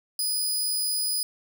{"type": "tone", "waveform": "15% pulse", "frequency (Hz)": 4971, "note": "D#8", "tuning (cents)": -2, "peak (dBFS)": -18, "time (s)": [0.19, 1.23], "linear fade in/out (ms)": 2, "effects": []}